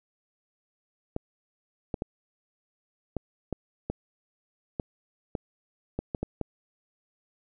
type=clicks; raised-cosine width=2 ms; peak=-16 dBFS; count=12; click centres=1.164 / 1.942 / 2.021 / 3.167 / 3.527 / 3.9 / 4.798 / 5.352 / 5.99 / 6.148 / 6.23 / 6.413 s; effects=none